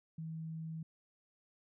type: tone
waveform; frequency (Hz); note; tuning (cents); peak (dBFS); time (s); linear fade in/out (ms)
sine; 160.9; E3; -42; -40; 0.18-0.83; 5
effects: none